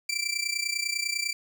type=tone with amplitude modulation; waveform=20% pulse; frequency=2340 Hz; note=D7; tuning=7 cents flat; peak=-19 dBFS; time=0.09-1.33 s; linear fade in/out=5 ms; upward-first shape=sine; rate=30 Hz; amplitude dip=80%; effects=none